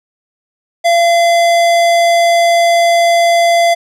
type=tone with hard clipping; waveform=sine; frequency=683 Hz; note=F5; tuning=39 cents flat; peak=-9 dBFS; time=0.84-3.75 s; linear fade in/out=20 ms; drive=18 dB; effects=none